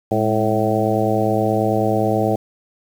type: harmonic tone with a mistuned harmonic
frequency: 109.3 Hz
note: A2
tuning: 11 cents flat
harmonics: 1 / 2 / 3 / 4 / 5 / 6 / 7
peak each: -23 / -23 / -23 / -23 / -23 / -23 / -23 dBFS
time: 0.11-2.36 s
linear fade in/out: 5 ms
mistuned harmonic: 2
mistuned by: -64 cents
effects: 7-bit